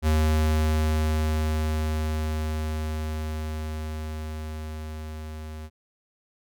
square tone with level ramp, 77.78 Hz, D#2, in tune, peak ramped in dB -19 to -36 dBFS, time 0.02-5.7 s, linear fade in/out 50 ms, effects none

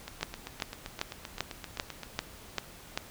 two click trains, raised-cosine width 0.2 ms, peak -12 / -21 dBFS, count 8 / 16, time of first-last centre 0.23-2.975 / 0.08-2.033 s, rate 2.55 / 7.68 Hz, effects pink hiss -50 dBFS RMS until 3.1 s

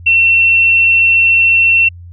sine tone, 2707 Hz, E7, 45 cents sharp, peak -6 dBFS, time 0.06-1.89 s, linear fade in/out 10 ms, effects added 87 Hz sine -30 dBFS peak until 2.12 s

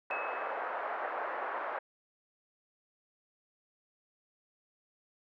pink band-pass noise, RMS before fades -37 dBFS, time 0.1-1.79 s, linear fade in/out 5 ms, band 540 to 1600 Hz, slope 24 dB/octave
sine tone with exponential decay, 2583 Hz, E7, 36 cents flat, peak -35 dBFS, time 0.11-0.85 s, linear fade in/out 0 ms, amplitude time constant 160 ms
effects none

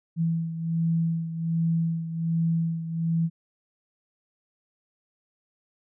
sine beating tone pair, 164.81 / 166.11 Hz, E3 / E3, 0 / +14 cents, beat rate 1.3 Hz, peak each -24 / -30 dBFS, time 0.16-3.3 s, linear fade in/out 50 ms, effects none

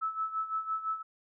sine tone with tremolo, 1306 Hz, E6, 17 cents flat, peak -28 dBFS, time 0.01-1.03 s, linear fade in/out 20 ms, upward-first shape sine, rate 5.9 Hz, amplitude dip 75%, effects none

